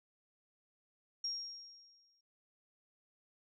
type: tone with exponential decay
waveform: sine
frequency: 5580 Hz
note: F8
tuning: 2 cents flat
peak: -34 dBFS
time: 1.24-2.21 s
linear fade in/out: 5 ms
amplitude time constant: 210 ms
effects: none